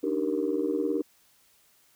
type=chord; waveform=sine; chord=Eb major seventh; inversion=third; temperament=just; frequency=291.7 / 311.1 / 388.9 / 466.7 Hz; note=D4 / Eb4 / G4 / Bb4; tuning=-12 / 0 / -14 / +2 cents; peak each=-30 dBFS; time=0.03-1.02 s; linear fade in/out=10 ms; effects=tanh soft clip ceiling -16 dBFS + white hiss -63 dBFS RMS until 1.95 s